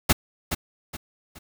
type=noise with echo; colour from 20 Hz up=pink; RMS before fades=-17 dBFS; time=0.09-0.13 s; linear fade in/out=10 ms; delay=420 ms; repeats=3; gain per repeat=-9 dB; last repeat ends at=1.39 s; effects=none